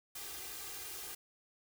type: noise with comb filter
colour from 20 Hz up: white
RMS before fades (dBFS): -45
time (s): 0.15-1.15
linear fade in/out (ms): 5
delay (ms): 2.5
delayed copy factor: +0.85
effects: none